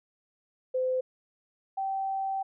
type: tone pair in turn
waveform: sine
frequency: 513 / 775.1 Hz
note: C5 / G5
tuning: -34 / -20 cents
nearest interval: perfect fifth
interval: 714 cents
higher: second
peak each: -25 / -28 dBFS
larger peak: first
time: 0.74-1.01 / 1.77-2.43 s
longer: second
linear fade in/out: 10 ms
effects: none